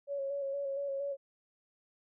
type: tone with vibrato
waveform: sine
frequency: 556 Hz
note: C#5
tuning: 5 cents sharp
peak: -33 dBFS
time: 0.07-1.17 s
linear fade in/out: 50 ms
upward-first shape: square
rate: 4.3 Hz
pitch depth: 25 cents each way
effects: none